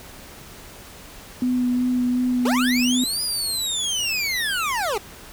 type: tone with vibrato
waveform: sine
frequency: 248.9 Hz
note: B3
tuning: 14 cents sharp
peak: -18 dBFS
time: 1.42-3.04 s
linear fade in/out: 2 ms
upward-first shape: sine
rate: 2.7 Hz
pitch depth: 15 cents each way
type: linear two-way sweep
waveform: 25% pulse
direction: up then down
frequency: 374.4 to 4971 to 374.4 Hz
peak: -18 dBFS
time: 2.45-4.98 s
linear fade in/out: 5 ms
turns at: 3.22 s
effects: pink hiss -42 dBFS RMS until 5.32 s